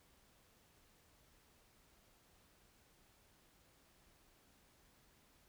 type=silence; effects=pink hiss -70 dBFS RMS until 5.48 s